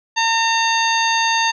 harmonic tone with a mistuned harmonic, 910 Hz, A#5, 42 cents flat, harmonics 1 / 2 / 3 / 4 / 5 / 7, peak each -18 / -21 / -23 / -24 / -25 / -26 dBFS, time 0.16-1.52 s, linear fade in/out 20 ms, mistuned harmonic 5, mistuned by +26 cents, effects none

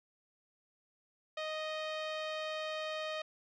sawtooth tone with low-pass filter, 622.3 Hz, D#5, in tune, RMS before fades -39 dBFS, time 1.37-3.22 s, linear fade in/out 5 ms, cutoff 3600 Hz, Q 1.9, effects none

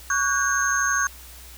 sine tone cluster, 1120 / 1478 / 1610 / 6400 Hz, C#6 / F#6 / G6 / G8, +18 / -2 / +46 / +35 cents, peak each -25 dBFS, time 0.1-1.07 s, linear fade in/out 2 ms, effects added 61 Hz sine -44 dBFS peak until 1.57 s + white hiss -45 dBFS RMS until 1.57 s

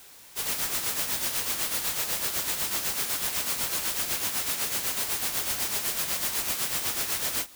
white noise with tremolo, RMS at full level -27 dBFS, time 0.35-7.47 s, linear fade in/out 50 ms, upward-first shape sine, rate 8 Hz, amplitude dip 55%, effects white hiss -50 dBFS RMS until 7.55 s

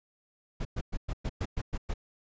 brown noise bursts, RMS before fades -31 dBFS, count 9, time 0.6-1.939 s, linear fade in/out 10 ms, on 51 ms, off 110 ms, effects resampled to 16000 Hz

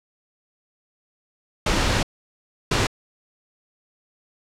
pink noise bursts at uneven times, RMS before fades -20 dBFS, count 2, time 1.66-2.03 / 2.71-2.87 s, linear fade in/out 5 ms, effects low-pass 6000 Hz 12 dB/octave

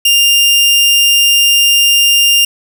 sawtooth tone, 2800 Hz, F7, 4 cents sharp, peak -3 dBFS, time 0.05-2.45 s, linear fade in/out 5 ms, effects none

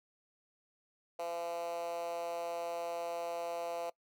10% pulse tone with high-pass filter, 170.2 Hz, F3, 44 cents flat, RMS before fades -39 dBFS, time 1.19-3.9 s, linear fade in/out 5 ms, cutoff 590 Hz, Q 9.1, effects noise-tail reverb RT60 0.1 s tail -22 dB re dry

